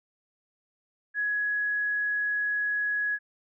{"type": "tone", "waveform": "sine", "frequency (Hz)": 1676, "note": "G#6", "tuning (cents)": 15, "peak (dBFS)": -25, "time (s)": [1.14, 3.19], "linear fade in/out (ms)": 50, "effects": []}